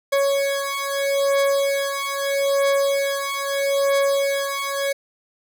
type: beating tone pair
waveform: 40% pulse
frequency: 555 / 555.78 Hz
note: C#5 / C#5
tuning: +2 / +4 cents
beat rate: 0.78 Hz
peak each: -21 dBFS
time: 0.12-4.93 s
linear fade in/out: 10 ms
effects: none